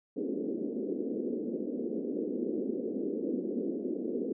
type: band-pass noise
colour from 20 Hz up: pink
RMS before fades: -34 dBFS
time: 0.16-4.33 s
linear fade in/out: 10 ms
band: 220 to 470 Hz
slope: 48 dB/octave
effects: none